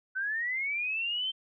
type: linear sweep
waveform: sine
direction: up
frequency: 1503 to 3135 Hz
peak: -29 dBFS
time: 0.15-1.32 s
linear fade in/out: 20 ms
effects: none